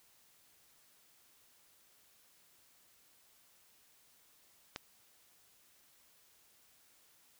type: click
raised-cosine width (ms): 0.2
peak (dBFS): -22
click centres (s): 4.761
effects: white hiss -67 dBFS RMS until 7.39 s